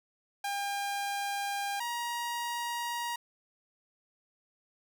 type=tone pair in turn; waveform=sawtooth; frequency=803 / 948.6 Hz; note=G5 / A#5; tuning=+41 / +30 cents; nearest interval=minor third; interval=289 cents; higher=second; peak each=-28 / -29 dBFS; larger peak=first; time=0.44-1.8 / 1.8-3.16 s; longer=neither; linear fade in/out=5 ms; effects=none